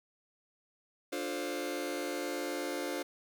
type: chord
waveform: sawtooth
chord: D minor seventh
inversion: none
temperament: just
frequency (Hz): 293.7 / 352.4 / 440.5 / 528.6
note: D4 / F4 / A4 / C5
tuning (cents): 0 / +16 / +2 / +18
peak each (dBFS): -35 / -35 / -39 / -35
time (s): 1.12-3.03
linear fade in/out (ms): 10
effects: 10-bit